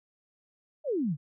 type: exponential sweep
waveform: sine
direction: down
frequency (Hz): 649 to 130.81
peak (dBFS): -26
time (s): 0.84-1.17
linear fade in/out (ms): 50
effects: none